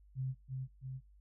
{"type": "tone with echo", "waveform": "sine", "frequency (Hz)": 131.2, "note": "C3", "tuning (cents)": 5, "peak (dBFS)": -34, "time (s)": [0.15, 0.35], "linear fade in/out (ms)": 50, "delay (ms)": 330, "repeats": 2, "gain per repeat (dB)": -3, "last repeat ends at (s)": 1.01, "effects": ["noise-tail reverb RT60 0.2 s tail -23 dB re dry", "added 50 Hz sine -59 dBFS peak until 1.2 s"]}